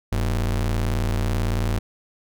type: ring-modulated tone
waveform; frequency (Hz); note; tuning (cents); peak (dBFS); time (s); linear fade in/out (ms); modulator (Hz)
square; 69.7; C#2; +10; -18; 0.12-1.79; 5; 29.1
effects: none